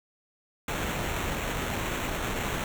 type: noise with sample-and-hold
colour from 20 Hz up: pink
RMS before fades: -31 dBFS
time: 0.68-2.64 s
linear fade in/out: 2 ms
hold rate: 4900 Hz
effects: none